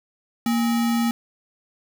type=tone with sample-and-hold; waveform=sine; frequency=233.1 Hz; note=A#3; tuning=in tune; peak=-18 dBFS; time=0.46-1.11 s; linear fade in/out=2 ms; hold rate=1050 Hz; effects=none